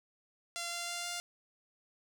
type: tone with pitch steps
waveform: 5% pulse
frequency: 688 / 692 / 696 / 700 Hz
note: F5 / F5 / F5 / F5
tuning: -26 / -16 / -6 / +4 cents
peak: -25 dBFS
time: 0.56-1.2 s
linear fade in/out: 0 ms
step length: 160 ms
effects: none